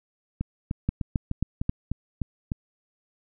two click trains, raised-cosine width 5 ms, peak -15 / -11 dBFS, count 8 / 4, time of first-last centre 0.41-2.518 / 0.89-1.694 s, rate 3.32 / 3.73 Hz, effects none

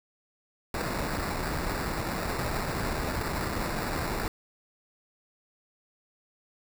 pink noise with sample-and-hold, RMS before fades -31 dBFS, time 0.74-4.28 s, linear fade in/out 2 ms, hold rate 3150 Hz, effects none

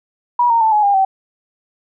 sine tone with pitch steps, 967 / 923.9 / 882.7 / 843.3 / 805.7 / 769.7 Hz, B5 / A#5 / A5 / G#5 / G5 / G5, -37 / -16 / +5 / +26 / +47 / -32 cents, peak -10 dBFS, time 0.39-1.05 s, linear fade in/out 5 ms, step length 110 ms, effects none

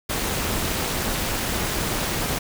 pink noise with amplitude modulation, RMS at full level -22 dBFS, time 0.09-2.39 s, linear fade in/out 10 ms, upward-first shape sine, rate 278 Hz, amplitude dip 70%, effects none

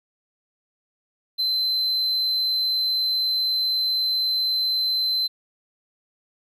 triangle tone, 4072 Hz, C8, 48 cents flat, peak -19 dBFS, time 1.38-5.28 s, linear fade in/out 20 ms, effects none

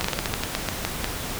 slowing click train, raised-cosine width 0.2 ms, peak -6 dBFS, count 12, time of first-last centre 0.01-1.044 s, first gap 34 ms, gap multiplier 1.19, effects pink hiss -31 dBFS RMS until 1.39 s

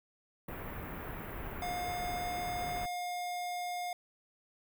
pink band-stop noise, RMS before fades -42 dBFS, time 0.48-2.86 s, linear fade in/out 5 ms, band 2200 to 15000 Hz, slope 24 dB/octave
square tone, 712 Hz, F5, 33 cents sharp, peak -36 dBFS, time 1.62-3.93 s, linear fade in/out 2 ms
effects none

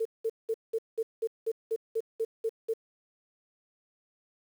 sine tone bursts, 448.8 Hz, A4, 34 cents sharp, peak -26 dBFS, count 12, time 0-2.738 s, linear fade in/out 10 ms, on 54 ms, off 190 ms, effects 9-bit

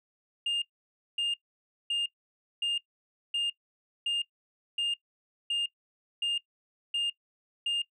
sine tone bursts, 2817 Hz, F7, 14 cents sharp, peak -24 dBFS, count 11, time 0.46-7.82 s, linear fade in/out 5 ms, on 160 ms, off 560 ms, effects noise-tail reverb RT60 0.1 s tail -23 dB re dry + tanh soft clip ceiling -26 dBFS

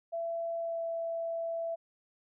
sine tone with pitch glide, 670 to 665.4 Hz, E5 to E5, +28 to +16 cents, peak -32 dBFS, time 0.12-1.76 s, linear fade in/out 20 ms, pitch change -12 cents, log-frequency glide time 0.59-0.82 s, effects none

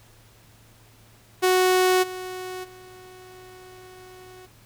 sawtooth tone with level steps, 369.3 Hz, F#4, 3 cents flat, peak -13 / -28 / -40 dBFS, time 1.42-4.47 s, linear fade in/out 20 ms, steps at 2.02 / 2.63 s, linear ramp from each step 20 ms, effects added 111 Hz sine -55 dBFS peak until 4.65 s + pink hiss -55 dBFS RMS until 4.65 s

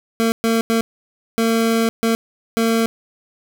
25% pulse tone bursts at uneven times, 227.2 Hz, A#3, 44 cents flat, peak -11 dBFS, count 6, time 0.2-0.32 / 0.44-0.61 / 0.7-0.81 / 1.38-1.89 / 2.03-2.15 / 2.57-2.86 s, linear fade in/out 0 ms, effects none

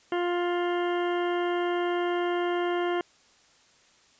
harmonic tone, 351.1 Hz, F4, 9 cents sharp, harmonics 1 / 2 / 3 / 4 / 5 / 6 / 8 / 9, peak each -26 / -32 / -36 / -38 / -40 / -42 / -44 / -45 dBFS, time 0.12-3.01 s, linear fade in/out 2 ms, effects white hiss -60 dBFS RMS until 4.19 s + resampled to 16000 Hz

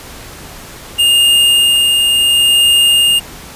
square tone with tremolo, 2827 Hz, F7, 20 cents sharp, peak -7 dBFS, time 0.98-3.2 s, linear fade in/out 20 ms, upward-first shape sine, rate 0.71 Hz, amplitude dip 25%, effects pink hiss -32 dBFS RMS until 3.55 s + resampled to 32000 Hz

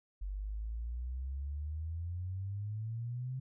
sine exponential sweep, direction up, 47.09 to 132 Hz, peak -36 dBFS, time 0.21-3.4 s, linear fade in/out 10 ms, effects none

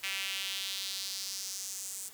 sawtooth tone with high-pass filter sweep, 193.9 Hz, G3, 19 cents flat, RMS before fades -38 dBFS, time 0.03-2.09 s, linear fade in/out 10 ms, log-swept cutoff 2400 to 8100 Hz, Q 2.4, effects white hiss -53 dBFS RMS until 2.13 s

